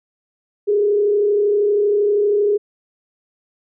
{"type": "tone with frequency modulation", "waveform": "sine", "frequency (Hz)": 412.4, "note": "G#4", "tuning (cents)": -12, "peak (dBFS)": -13, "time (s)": [0.67, 2.58], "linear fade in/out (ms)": 20, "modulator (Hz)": 32.7, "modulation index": 0.47, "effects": []}